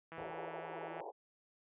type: click train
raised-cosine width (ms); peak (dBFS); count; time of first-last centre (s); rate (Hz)
0.5; -34; 146; 0.12-1.004; 164
type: band-pass noise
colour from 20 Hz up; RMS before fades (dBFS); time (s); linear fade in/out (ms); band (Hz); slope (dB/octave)
white; -46; 0.17-1.12; 20; 330 to 930; 96
type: noise with exponential decay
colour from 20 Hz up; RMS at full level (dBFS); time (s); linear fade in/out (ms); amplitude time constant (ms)
brown; -48; 0.17-0.58; 2; 88
effects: high-pass 100 Hz 12 dB/octave + resampled to 8000 Hz